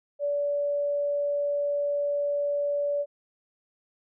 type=tone; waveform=sine; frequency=576 Hz; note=D5; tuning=34 cents flat; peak=-24 dBFS; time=0.19-3.06 s; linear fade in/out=50 ms; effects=none